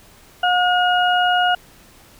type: harmonic tone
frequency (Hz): 720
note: F#5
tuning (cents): -47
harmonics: 1 / 2 / 4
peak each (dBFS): -16 / -19 / -22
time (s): 0.43-1.55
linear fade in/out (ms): 5
effects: pink hiss -48 dBFS RMS until 2.19 s